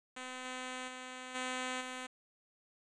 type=tone with level steps; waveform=5% pulse; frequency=255.2 Hz; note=C4; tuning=43 cents flat; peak=-31 / -29 / -33 / -25 / -30 dBFS; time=0.16-2.07 s; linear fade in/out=10 ms; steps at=0.44 / 0.87 / 1.34 / 1.8 s; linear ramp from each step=20 ms; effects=resampled to 22050 Hz + 11-bit